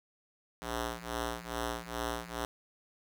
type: ring-modulated tone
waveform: 5% pulse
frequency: 116.54 Hz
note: A#2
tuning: in tune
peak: -21 dBFS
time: 0.62-2.45 s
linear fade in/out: 0 ms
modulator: 176 Hz
effects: none